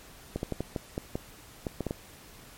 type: clicks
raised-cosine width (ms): 2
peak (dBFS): -17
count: 11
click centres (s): 0.36 / 0.431 / 0.523 / 0.606 / 0.762 / 0.979 / 1.155 / 1.668 / 1.807 / 1.867 / 1.909
effects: pink hiss -51 dBFS RMS until 2.57 s + MP3 64 kbps